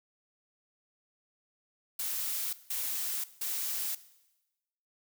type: noise bursts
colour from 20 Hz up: blue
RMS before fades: -34 dBFS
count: 3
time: 1.99-3.95 s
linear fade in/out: 5 ms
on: 540 ms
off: 170 ms
effects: noise-tail reverb RT60 1.0 s tail -17 dB re dry